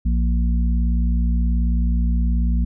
harmonic tone, 58.7 Hz, A#1, 13 cents sharp, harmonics 1 / 3 / 4, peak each -16 / -26 / -28 dBFS, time 0.05-2.65 s, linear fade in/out 10 ms, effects none

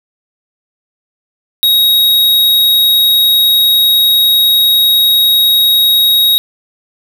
square tone, 3786 Hz, A#7, 26 cents sharp, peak -7 dBFS, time 1.63-6.38 s, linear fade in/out 0 ms, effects none

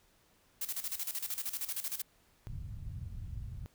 blue noise with tremolo, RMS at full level -36 dBFS, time 0.61-2.02 s, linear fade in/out 5 ms, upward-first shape square, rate 13 Hz, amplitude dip 75%
white low-pass noise, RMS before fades -42 dBFS, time 2.47-3.66 s, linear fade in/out 0 ms, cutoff 120 Hz, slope 24 dB/octave
effects pink hiss -68 dBFS RMS until 3.74 s

